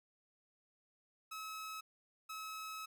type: tone bursts at uneven times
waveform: sawtooth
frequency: 1288 Hz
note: E6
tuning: 41 cents flat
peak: -40 dBFS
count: 2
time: 1.31-1.81 / 2.29-2.86 s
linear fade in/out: 10 ms
effects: none